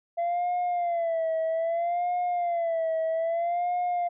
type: tone with vibrato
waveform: sine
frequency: 679 Hz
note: F5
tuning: 49 cents flat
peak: -22 dBFS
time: 0.17-4.09 s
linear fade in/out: 20 ms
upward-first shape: sine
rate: 0.62 Hz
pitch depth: 88 cents each way
effects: tanh soft clip ceiling -23 dBFS